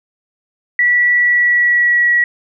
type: tone with pitch glide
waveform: sine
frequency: 1949 to 1924.4 Hz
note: B6 to B6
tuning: -23 to -45 cents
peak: -9 dBFS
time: 0.79-2.24 s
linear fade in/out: 2 ms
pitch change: -22 cents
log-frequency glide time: 1.16-2.11 s
effects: none